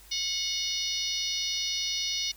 harmonic tone, 730 Hz, F#5, 24 cents flat, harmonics 3 / 4 / 5 / 6 / 7 / 8, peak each -39 / -36 / -34 / -35 / -34 / -36 dBFS, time 0.11-2.32 s, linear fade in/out 10 ms, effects added 50 Hz sine -54 dBFS peak until 2.36 s + white hiss -54 dBFS RMS until 2.36 s

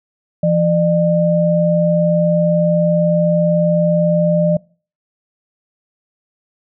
sine tone pair together, 169.2 / 603 Hz, E3 / D5, +45 / +46 cents, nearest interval octave + minor seventh, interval 2201 cents, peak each -14 dBFS, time 0.43-4.57 s, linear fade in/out 5 ms, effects noise-tail reverb RT60 0.4 s tail -24 dB re dry

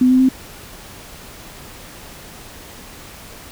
sine tone with pitch steps, 253.1 / 256.9 / 260.8 Hz, B3 / C4 / C4, +43 / -32 / -5 cents, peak -9 dBFS, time 0.01-0.289 s, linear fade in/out 5 ms, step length 93 ms, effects pink hiss -38 dBFS RMS until 3.51 s

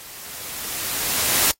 white noise with level ramp, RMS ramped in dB -40 to -17 dBFS, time 0-1.51 s, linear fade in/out 0 ms, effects noise-tail reverb RT60 0.1 s tail -22 dB re dry + AAC 48 kbps

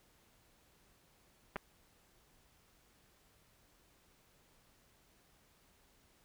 clicks, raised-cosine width 0.5 ms, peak -24 dBFS, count 2, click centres 1.559 / 1.564 s, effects pink hiss -69 dBFS RMS until 6.24 s

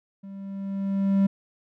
triangle tone with level ramp, 196 Hz, G3, in tune, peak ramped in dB -36 to -14 dBFS, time 0.23-1.27 s, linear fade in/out 10 ms, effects none

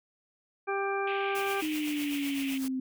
harmonic tone, 394.7 Hz, G4, 12 cents sharp, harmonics 1 / 2 / 3 / 4 / 6, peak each -31 / -34 / -36 / -37 / -39 dBFS, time 0.67-1.62 s, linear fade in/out 20 ms
pink band-pass noise, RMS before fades -41 dBFS, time 1.07-2.58 s, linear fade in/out 5 ms, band 2200 to 3100 Hz, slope 48 dB/octave
white noise with tremolo, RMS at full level -41 dBFS, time 1.35-2.68 s, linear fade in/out 0 ms, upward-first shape sine, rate 7.9 Hz, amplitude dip 60%
sine exponential sweep, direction down, 311.1 to 258.1 Hz, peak -29 dBFS, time 1.62-2.8 s, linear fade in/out 5 ms
effects none

